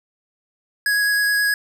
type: tone with vibrato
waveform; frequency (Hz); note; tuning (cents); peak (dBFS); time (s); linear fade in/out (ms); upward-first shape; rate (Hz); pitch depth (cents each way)
square; 1664; G#6; +3; -17; 0.86-1.54; 2; sine; 9.4; 9
effects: none